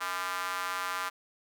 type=tone with high-pass filter; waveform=square; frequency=92 Hz; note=F#2; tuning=9 cents flat; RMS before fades=-34 dBFS; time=0-1.1 s; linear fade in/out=20 ms; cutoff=1200 Hz; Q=2.8; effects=none